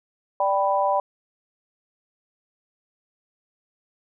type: chord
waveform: sine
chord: G major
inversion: second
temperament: equal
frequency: 587.3 / 784 / 987.8 Hz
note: D5 / G5 / B5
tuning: 0 / 0 / 0 cents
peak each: -23 dBFS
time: 0.4-1 s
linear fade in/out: 2 ms
effects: none